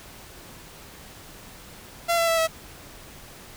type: tone with pitch steps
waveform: sawtooth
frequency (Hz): 682 / 670.7 / 659.5 / 648.6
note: F5 / E5 / E5 / E5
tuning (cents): -41 / +30 / +1 / -28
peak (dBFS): -16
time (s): 2.08-2.476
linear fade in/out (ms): 20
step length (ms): 99
effects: pink hiss -45 dBFS RMS until 3.56 s